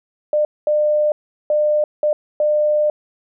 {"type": "tone bursts at uneven times", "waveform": "sine", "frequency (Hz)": 601, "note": "D5", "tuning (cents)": 40, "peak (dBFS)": -13, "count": 5, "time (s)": [[0.33, 0.45], [0.67, 1.12], [1.5, 1.84], [2.03, 2.13], [2.4, 2.9]], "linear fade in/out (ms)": 2, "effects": []}